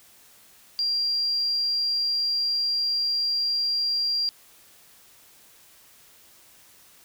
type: tone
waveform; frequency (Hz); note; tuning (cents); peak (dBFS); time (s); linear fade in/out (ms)
sine; 4761; D8; +23; -22; 0.79-4.29; 0
effects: white hiss -54 dBFS RMS until 7.04 s